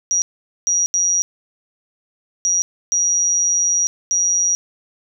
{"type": "tone bursts at uneven times", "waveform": "sine", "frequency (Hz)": 5760, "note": "F#8", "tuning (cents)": -47, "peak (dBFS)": -14, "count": 6, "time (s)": [[0.11, 0.22], [0.67, 0.86], [0.94, 1.22], [2.45, 2.62], [2.92, 3.87], [4.11, 4.55]], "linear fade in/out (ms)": 0, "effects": []}